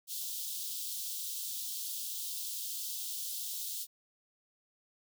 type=high-pass noise; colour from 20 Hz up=white; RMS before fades=-39 dBFS; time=0.07-3.87 s; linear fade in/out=50 ms; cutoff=3200 Hz; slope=48 dB/octave; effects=none